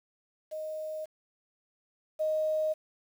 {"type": "tone pair in turn", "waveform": "sine", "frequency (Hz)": [622.3, 622.3], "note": ["D#5", "D#5"], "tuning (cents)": [0, 0], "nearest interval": "unison", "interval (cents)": 0, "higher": "neither", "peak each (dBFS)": [-34, -26], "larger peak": "second", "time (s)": [[0.51, 1.06], [2.19, 2.74]], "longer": "neither", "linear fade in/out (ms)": 20, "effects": ["9-bit"]}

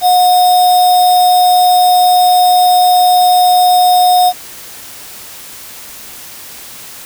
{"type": "tone with sample-and-hold", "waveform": "sine", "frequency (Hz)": 724, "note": "F#5", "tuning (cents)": -38, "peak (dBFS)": -5, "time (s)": [0.01, 4.33], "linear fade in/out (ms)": 50, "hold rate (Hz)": 4410, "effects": ["white hiss -31 dBFS RMS until 7.05 s"]}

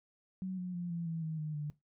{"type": "tone with pitch steps", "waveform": "sine", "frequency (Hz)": [187, 180.94, 175.08, 169.41, 163.93, 158.62, 153.48, 148.51], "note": ["F#3", "F#3", "F3", "E3", "E3", "D#3", "D#3", "D3"], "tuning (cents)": [19, -38, 5, 48, -9, 34, -23, 20], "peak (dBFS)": -35, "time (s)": [0.42, 1.7], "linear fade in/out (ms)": 0, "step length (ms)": 160, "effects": ["noise-tail reverb RT60 0.2 s tail -19 dB re dry"]}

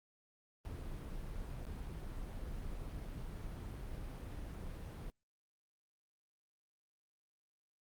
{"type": "noise with dropouts", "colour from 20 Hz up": "brown", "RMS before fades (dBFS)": -44, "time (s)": [0.65, 5.1], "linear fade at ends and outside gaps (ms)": 0, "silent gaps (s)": [1.652, 1.668], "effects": ["Opus 32 kbps"]}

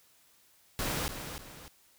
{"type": "noise with echo", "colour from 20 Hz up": "pink", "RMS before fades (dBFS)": -33, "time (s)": [0.79, 1.08], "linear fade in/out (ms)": 0, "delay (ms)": 300, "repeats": 2, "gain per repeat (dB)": -8, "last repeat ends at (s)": 1.68, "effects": ["white hiss -64 dBFS RMS until 1.98 s"]}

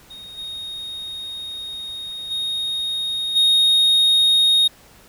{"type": "tone with level steps", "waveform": "triangle", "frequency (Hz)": 3725, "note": "A#7", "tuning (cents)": -2, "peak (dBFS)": [-34, -27, -20, -11], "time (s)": [0.1, 4.68], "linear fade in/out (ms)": 10, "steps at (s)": [0.37, 2.3, 3.35], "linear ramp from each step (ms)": 20, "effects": ["pink hiss -49 dBFS RMS until 5.08 s"]}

